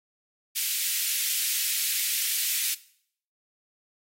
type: high-pass noise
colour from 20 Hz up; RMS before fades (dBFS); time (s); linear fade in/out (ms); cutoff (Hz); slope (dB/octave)
white; -27; 0.55-2.75; 20; 2100; 24
effects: noise-tail reverb RT60 0.6 s tail -18 dB re dry + AAC 48 kbps